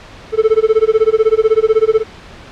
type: tone with tremolo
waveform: triangle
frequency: 440 Hz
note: A4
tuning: in tune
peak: -3 dBFS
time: 0.32-2.04 s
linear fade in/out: 50 ms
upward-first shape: sine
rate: 16 Hz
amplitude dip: 100%
effects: pink hiss -36 dBFS RMS until 2.51 s + low-pass 4000 Hz 12 dB/octave